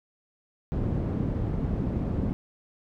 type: low-pass noise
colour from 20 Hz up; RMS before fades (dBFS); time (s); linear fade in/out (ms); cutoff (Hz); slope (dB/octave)
white; -28; 0.72-2.33; 0; 200; 12
effects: none